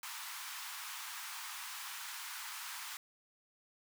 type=high-pass noise; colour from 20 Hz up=pink; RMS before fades=-45 dBFS; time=0.03-2.97 s; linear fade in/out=2 ms; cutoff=900 Hz; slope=48 dB/octave; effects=none